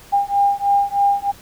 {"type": "beating tone pair", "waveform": "sine", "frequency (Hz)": [802, 805.2], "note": ["G5", "G5"], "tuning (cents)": [39, 46], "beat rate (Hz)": 3.2, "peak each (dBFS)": -17, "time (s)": [0.12, 1.32], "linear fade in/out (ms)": 20, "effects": ["pink hiss -44 dBFS RMS until 1.41 s"]}